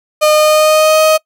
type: tone with pitch glide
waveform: 35% pulse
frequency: 610 to 627.1 Hz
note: D#5 to D#5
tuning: -34 to +13 cents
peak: -5 dBFS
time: 0.21-1.18 s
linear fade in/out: 20 ms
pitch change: +47 cents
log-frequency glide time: 0.34-1.02 s
effects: noise-tail reverb RT60 0.1 s tail -23 dB re dry